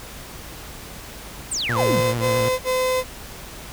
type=exponential sweep; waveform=sine; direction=down; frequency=9300 to 134.5 Hz; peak=-22 dBFS; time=1.51-2.01 s; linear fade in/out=10 ms
type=tone with vibrato; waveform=sawtooth; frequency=116.54 Hz; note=A#2; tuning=in tune; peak=-19 dBFS; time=1.69-2.49 s; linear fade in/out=5 ms; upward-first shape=sine; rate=9.1 Hz; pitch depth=62 cents each way
type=tone bursts; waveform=35% pulse; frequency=512 Hz; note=C5; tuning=38 cents flat; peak=-17 dBFS; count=3; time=1.75-3.04 s; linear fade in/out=50 ms; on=400 ms; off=45 ms
effects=added 52 Hz sine -43 dBFS peak until 3.72 s + pink hiss -38 dBFS RMS until 3.72 s